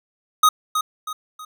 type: tone with echo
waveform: square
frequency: 1252 Hz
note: D#6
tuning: 10 cents sharp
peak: -11 dBFS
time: 0.43-0.49 s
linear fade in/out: 5 ms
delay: 320 ms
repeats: 3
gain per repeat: -8 dB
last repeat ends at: 1.45 s
effects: none